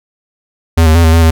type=tone with pitch steps; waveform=square; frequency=82.5 / 78.9 / 84.2 / 80.5 / 83 / 80.9 Hz; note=E2 / D#2 / E2 / E2 / E2 / E2; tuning=+2 / +25 / +37 / -41 / +12 / -32 cents; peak=-5 dBFS; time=0.77-1.31 s; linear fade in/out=10 ms; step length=90 ms; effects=none